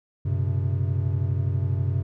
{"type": "tone cluster", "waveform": "triangle", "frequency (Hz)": [95, 121.9, 134.1], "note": ["F#2", "B2", "C3"], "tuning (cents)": [46, -22, 43], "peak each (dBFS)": [-22, -27, -25], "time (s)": [0.25, 2.03], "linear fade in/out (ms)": 10, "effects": []}